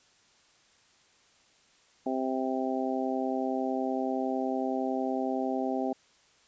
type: harmonic tone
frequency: 130.81 Hz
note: C3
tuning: in tune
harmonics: 2 / 3 / 4 / 5 / 6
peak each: -31 / -35 / -37 / -35 / -35 dBFS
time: 2.06-5.93 s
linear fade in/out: 5 ms
effects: white hiss -63 dBFS RMS until 6.47 s + resampled to 16000 Hz